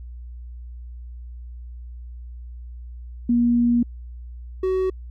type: tone pair in turn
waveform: sine / triangle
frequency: 238.6 / 375.4 Hz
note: A#3 / F#4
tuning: +41 / +25 cents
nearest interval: minor sixth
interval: 784 cents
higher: second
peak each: -15 / -17 dBFS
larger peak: first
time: 3.29-3.83 / 4.63-4.9 s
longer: first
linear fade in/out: 5 ms
effects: added 60 Hz sine -34 dBFS peak until 5.1 s